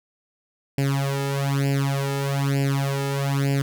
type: tone with flanger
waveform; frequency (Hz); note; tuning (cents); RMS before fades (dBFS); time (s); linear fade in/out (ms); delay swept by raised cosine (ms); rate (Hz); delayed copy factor
sawtooth; 138.59; C#3; 0; -23; 0.78-3.62; 2; 0.4 to 2.3; 1.1; +0.95
effects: none